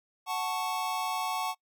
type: chord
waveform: square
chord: F# minor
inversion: none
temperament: equal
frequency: 740 / 880 / 1108.7 Hz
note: F#5 / A5 / C#6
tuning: 0 / 0 / 0 cents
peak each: -35 / -35 / -35 dBFS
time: 0.26-1.55 s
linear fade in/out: 50 ms
effects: noise-tail reverb RT60 0.1 s tail -24 dB re dry